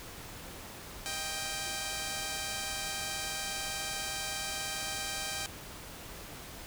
5% pulse tone pair together, 626 / 788.7 Hz, D#5 / G5, +10 / +10 cents, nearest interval major third, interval 400 cents, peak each -30 / -24 dBFS, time 1.06-5.46 s, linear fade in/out 0 ms, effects pink hiss -46 dBFS RMS until 6.66 s

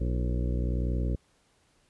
harmonic tone with a mistuned harmonic, 61 Hz, B1, 21 cents flat, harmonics 1 / 2 / 3 / 4 / 5 / 6 / 7 / 8 / 9, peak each -27 / -33 / -37 / -39 / -41 / -43 / -44 / -45 / -46 dBFS, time 0-1.16 s, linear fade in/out 10 ms, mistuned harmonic 6, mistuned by -84 cents, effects pink hiss -67 dBFS RMS until 1.89 s + resampled to 24000 Hz

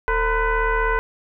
sine tone with frequency modulation, 526 Hz, C5, 9 cents sharp, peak -17 dBFS, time 0.08-0.99 s, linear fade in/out 0 ms, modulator 488 Hz, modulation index 2.6, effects none

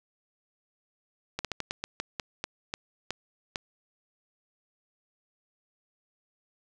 slowing click train, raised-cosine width 0.2 ms, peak -14 dBFS, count 12, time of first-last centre 1.39-3.558 s, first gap 57 ms, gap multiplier 1.23, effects none

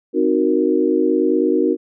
sine chord, C half-diminished seventh, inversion none, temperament equal, 261.6 / 311.1 / 370 / 466.2 Hz, C4 / Eb4 / Gb4 / Bb4, 0 / 0 / 0 / 0 cents, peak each -21 / -18 / -18 / -20 dBFS, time 0.13-1.77 s, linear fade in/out 50 ms, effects none

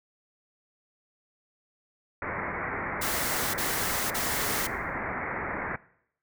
white low-pass noise, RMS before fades -33 dBFS, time 2.22-5.76 s, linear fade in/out 2 ms, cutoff 2200 Hz, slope 96 dB/octave
white noise bursts, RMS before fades -31 dBFS, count 3, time 3.01-4.672 s, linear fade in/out 10 ms, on 530 ms, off 36 ms
effects noise-tail reverb RT60 0.7 s tail -20 dB re dry

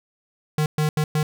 square tone bursts at uneven times, 152.6 Hz, D#3, 33 cents flat, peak -19 dBFS, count 4, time 0.58-0.66 / 0.78-0.89 / 0.97-1.04 / 1.15-1.23 s, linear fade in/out 2 ms, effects none

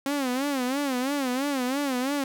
sawtooth tone with vibrato, 267.6 Hz, C4, 39 cents sharp, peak -21 dBFS, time 0.06-2.24 s, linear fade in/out 2 ms, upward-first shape sine, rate 3 Hz, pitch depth 140 cents each way, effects none

